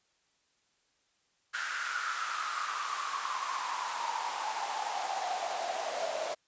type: noise with high-pass filter sweep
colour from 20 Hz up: pink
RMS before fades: -35 dBFS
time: 1.53-6.35 s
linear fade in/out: 20 ms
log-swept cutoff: 1500 to 620 Hz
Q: 8.5
effects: white hiss -73 dBFS RMS until 6.47 s + resampled to 16000 Hz